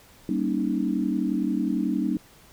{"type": "chord", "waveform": "sine", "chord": "Eb dominant seventh", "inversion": "first", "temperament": "just", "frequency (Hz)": [194.45, 233.3, 280, 311.1], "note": ["G3", "Bb3", "Db4", "Eb4"], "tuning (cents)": [-14, 2, 18, 0], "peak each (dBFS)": -28, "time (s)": [0.29, 2.17], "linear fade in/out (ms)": 2, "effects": ["pink hiss -53 dBFS RMS until 2.52 s"]}